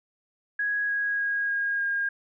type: tone with pitch steps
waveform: sine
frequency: 1661.2 / 1650.7 / 1640.2 / 1629.8 / 1619.5 Hz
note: G#6 / G#6 / G#6 / G#6 / G#6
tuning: 0 / -11 / -22 / -33 / -44 cents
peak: -24 dBFS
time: 0.59-2.09 s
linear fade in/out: 5 ms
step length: 300 ms
effects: none